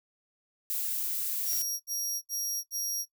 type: noise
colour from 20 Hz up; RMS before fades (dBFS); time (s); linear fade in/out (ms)
violet; -32; 0.7-1.62; 0
type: tone bursts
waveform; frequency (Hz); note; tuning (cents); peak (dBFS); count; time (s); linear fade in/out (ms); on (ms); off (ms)
25% pulse; 5650; F8; +19; -26; 4; 1.45-3.057; 50; 350; 69
effects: noise-tail reverb RT60 0.1 s tail -18 dB re dry